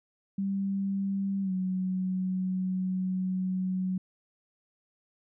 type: tone with pitch glide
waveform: sine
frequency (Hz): 196 to 185.86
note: G3 to F#3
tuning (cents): 0 to +8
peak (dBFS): -27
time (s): 0.38-3.98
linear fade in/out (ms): 5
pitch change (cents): -92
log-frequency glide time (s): 1.42-1.52
effects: none